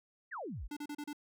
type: exponential sweep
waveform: sine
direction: down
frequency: 2022 to 36.35 Hz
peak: -39 dBFS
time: 0.31-0.68 s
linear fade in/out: 20 ms
type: tone bursts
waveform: square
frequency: 293.7 Hz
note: D4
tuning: in tune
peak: -40 dBFS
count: 5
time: 0.71-1.131 s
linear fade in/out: 5 ms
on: 57 ms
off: 34 ms
effects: none